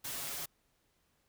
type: noise with comb filter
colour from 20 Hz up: white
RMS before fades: -40 dBFS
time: 0.04-0.46 s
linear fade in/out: 10 ms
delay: 7.2 ms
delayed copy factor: +0.65
effects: pink hiss -75 dBFS RMS until 1.28 s